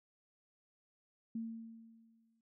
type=tone with exponential decay; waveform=sine; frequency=226.7 Hz; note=A#3; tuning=48 cents flat; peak=-36 dBFS; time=1.35-2.41 s; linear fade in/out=5 ms; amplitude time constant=230 ms; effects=none